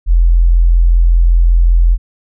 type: tone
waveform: sine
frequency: 42.63 Hz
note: F1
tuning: 41 cents flat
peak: -5 dBFS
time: 0.06-1.98 s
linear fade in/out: 50 ms
effects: none